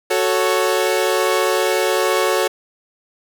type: chord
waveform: sawtooth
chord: F# minor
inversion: none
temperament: equal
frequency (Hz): 370 / 440 / 554.4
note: F#4 / A4 / C#5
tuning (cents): 0 / 0 / 0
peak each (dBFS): -16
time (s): 0.1-2.48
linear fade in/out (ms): 10
effects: none